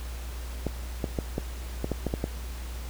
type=clicks; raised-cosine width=2 ms; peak=-14 dBFS; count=9; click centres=0.667 / 1.042 / 1.188 / 1.381 / 1.844 / 1.917 / 2.067 / 2.139 / 2.241 s; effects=added 60 Hz sine -34 dBFS peak until 2.89 s + pink hiss -45 dBFS RMS until 2.89 s